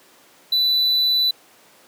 triangle tone, 3981 Hz, B7, 13 cents sharp, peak -14 dBFS, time 0.52-1.31 s, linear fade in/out 5 ms, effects pink hiss -51 dBFS RMS until 1.87 s + high-pass 300 Hz 12 dB/octave

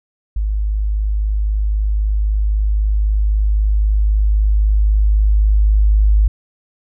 sine tone with level ramp, 51.91 Hz, G#1, in tune, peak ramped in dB -15 to -8 dBFS, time 0.36-6.28 s, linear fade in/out 5 ms, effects none

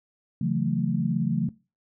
sine chord, F# minor seventh, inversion second, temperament just, 138.75 / 166.5 / 185 / 222 Hz, C#3 / E3 / F#3 / A3, +2 / +18 / 0 / +16 cents, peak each -28 dBFS, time 0.41-1.49 s, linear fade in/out 5 ms, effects noise-tail reverb RT60 0.3 s tail -20 dB re dry

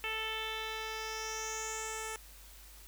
10% pulse tone with low-pass filter sweep, 440 Hz, A4, in tune, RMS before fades -39 dBFS, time 0.04-2.16 s, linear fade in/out 0 ms, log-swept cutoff 2800 to 9200 Hz, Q 4.9, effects added 50 Hz sine -54 dBFS peak until 2.87 s + white hiss -56 dBFS RMS until 2.87 s

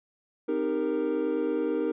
triangle chord, C minor seventh, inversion none, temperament equal with one note detuned, 261.6 / 311.1 / 397.7 / 466.2 Hz, C4 / Eb4 / G4 / Bb4, 0 / 0 / +25 / 0 cents, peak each -32 / -27 / -30 / -27 dBFS, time 0.48-1.92 s, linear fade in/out 10 ms, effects tanh soft clip ceiling -14 dBFS + resampled to 8000 Hz

